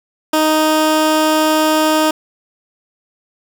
15% pulse tone, 311.1 Hz, D#4, in tune, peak -5 dBFS, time 0.33-2.11 s, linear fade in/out 5 ms, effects 7-bit

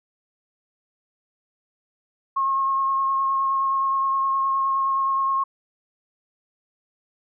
sine tone with vibrato, 1081 Hz, C#6, 44 cents flat, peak -19 dBFS, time 2.36-5.44 s, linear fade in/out 10 ms, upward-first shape triangle, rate 9.6 Hz, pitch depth 16 cents each way, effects none

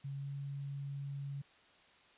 sine tone with pitch glide, 138.59 to 139.96 Hz, C#3 to C#3, 0 to +17 cents, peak -39 dBFS, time 0.04-1.42 s, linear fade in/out 10 ms, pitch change +17 cents, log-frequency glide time 0.16-0.28 s, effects white hiss -64 dBFS RMS until 2.17 s + resampled to 8000 Hz

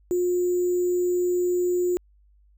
sine tone with sample-and-hold, 356.9 Hz, F4, 38 cents sharp, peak -20 dBFS, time 0.11-1.97 s, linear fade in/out 0 ms, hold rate 7350 Hz, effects added 50 Hz sine -55 dBFS peak until 2.57 s

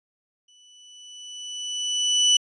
30% pulse tone with exponential growth, 2975 Hz, F#7, 9 cents sharp, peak -11 dBFS, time 0.48-2.37 s, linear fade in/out 5 ms, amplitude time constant 410 ms, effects resampled to 24000 Hz

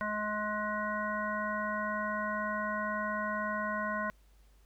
harmonic tone, 211 Hz, G#3, 28 cents sharp, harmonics 1 / 3 / 5 / 7 / 9, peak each -39 / -38 / -36 / -37 / -41 dBFS, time 0.01-4.1 s, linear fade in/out 0 ms, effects added 50 Hz sine -59 dBFS peak until 4.65 s + pink hiss -70 dBFS RMS until 4.65 s

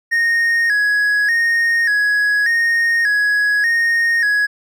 triangle tone with vibrato, 1760 Hz, A6, in tune, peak -11 dBFS, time 0.11-4.47 s, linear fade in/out 20 ms, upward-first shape square, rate 0.85 Hz, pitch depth 89 cents each way, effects none

